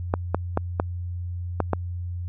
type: clicks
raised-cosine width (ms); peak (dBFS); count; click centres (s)
1; -7; 6; 0.139 / 0.346 / 0.574 / 0.799 / 1.603 / 1.733
effects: added 88 Hz sine -28 dBFS peak until 2.28 s